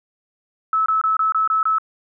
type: tone bursts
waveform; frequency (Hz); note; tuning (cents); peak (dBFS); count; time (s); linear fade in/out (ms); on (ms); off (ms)
sine; 1301; E6; -23; -15; 7; 0.73-1.784; 2; 130; 24
effects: none